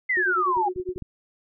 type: exponential sweep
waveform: sine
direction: down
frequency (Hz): 2093 to 784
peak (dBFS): -20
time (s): 0.09-0.69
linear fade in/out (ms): 10
type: tone with tremolo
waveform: sine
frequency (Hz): 365.6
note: F#4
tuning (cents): -21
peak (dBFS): -24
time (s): 0.17-0.98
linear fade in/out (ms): 0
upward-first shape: sine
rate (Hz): 10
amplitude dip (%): 100
type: clicks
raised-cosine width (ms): 5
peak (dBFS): -34 / -30 / -34 / -31 / -28 / -24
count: 6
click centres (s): 0.57 / 0.761 / 0.799 / 0.89 / 0.961 / 1.023
effects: none